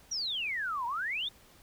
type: exponential two-way sweep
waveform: sine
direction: down then up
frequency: 5920 to 917 to 3727 Hz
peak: -31 dBFS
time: 0.11-1.29 s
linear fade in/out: 10 ms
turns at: 0.86 s
effects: pink hiss -59 dBFS RMS until 1.62 s